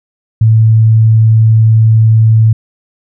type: tone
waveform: sine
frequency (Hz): 111.1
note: A2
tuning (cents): +17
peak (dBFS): -3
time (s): 0.41-2.53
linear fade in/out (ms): 5
effects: none